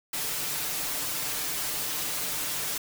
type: noise with comb filter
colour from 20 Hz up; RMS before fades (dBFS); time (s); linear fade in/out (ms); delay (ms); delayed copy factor
white; -31; 0.13-2.78; 5; 6.7; +0.8
effects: none